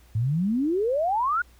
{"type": "exponential sweep", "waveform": "sine", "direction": "up", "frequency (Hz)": [103.83, 1480], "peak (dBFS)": -21, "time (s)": [0.15, 1.42], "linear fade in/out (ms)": 5, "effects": ["added 60 Hz sine -52 dBFS peak until 1.59 s", "pink hiss -59 dBFS RMS until 1.59 s"]}